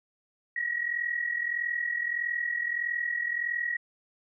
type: tone pair together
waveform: sine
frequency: 1874.4 / 1916 Hz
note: A#6 / A#6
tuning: +9 / +47 cents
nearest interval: unison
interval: 38 cents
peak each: -33 / -29 dBFS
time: 0.56-3.77 s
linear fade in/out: 5 ms
effects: none